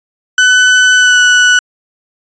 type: tone with pitch glide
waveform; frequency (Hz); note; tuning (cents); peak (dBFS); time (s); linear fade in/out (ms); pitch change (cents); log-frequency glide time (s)
35% pulse; 1502 to 1480.5; F#6 to F#6; +26 to +1; -3; 0.38-1.59; 2; -25; 0.95-1.2
effects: resampled to 16000 Hz